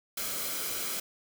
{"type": "noise with comb filter", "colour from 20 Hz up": "white", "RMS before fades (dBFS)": -34, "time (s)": [0.17, 1], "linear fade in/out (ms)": 5, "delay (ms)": 1.1, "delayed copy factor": -0.5, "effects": []}